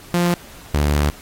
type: tone pair in turn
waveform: sawtooth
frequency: 174.61 / 73.41 Hz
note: F3 / D2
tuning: 0 / 0 cents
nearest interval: octave + minor third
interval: 1500 cents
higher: first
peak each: -11 dBFS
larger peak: neither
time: 0.14-0.34 / 0.74-1.1 s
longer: second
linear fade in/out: 0 ms
effects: pink hiss -42 dBFS RMS until 1.21 s + AAC 48 kbps